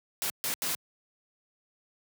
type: noise bursts at uneven times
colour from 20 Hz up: white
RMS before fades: -31 dBFS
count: 3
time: 0.22-0.3 / 0.44-0.54 / 0.62-0.75 s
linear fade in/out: 0 ms
effects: high-pass 100 Hz 12 dB/octave